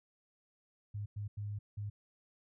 sine tone bursts at uneven times, 103.3 Hz, G#2, 9 cents flat, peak -37 dBFS, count 4, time 0.94-1.06 / 1.16-1.28 / 1.37-1.59 / 1.77-1.9 s, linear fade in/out 10 ms, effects none

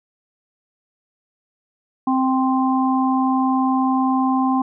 harmonic tone, 261.6 Hz, C4, in tune, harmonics 1 / 3 / 4, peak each -17 / -22 / -23 dBFS, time 2.07-4.62 s, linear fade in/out 5 ms, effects none

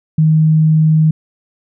sine tone, 156.9 Hz, D#3, 15 cents sharp, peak -7 dBFS, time 0.18-1.11 s, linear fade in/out 5 ms, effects none

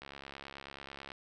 click train, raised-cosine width 0.3 ms, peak -29 dBFS, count 77, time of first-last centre 0.02-1.118 s, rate 69.2 Hz, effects none

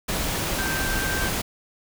sine tone in noise, 1566 Hz, G6, 2 cents flat, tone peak -28 dBFS, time 0.58-1.29 s, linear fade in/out 10 ms, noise pink, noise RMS -26 dBFS, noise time 0.08-1.42 s, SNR -5 dB, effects none

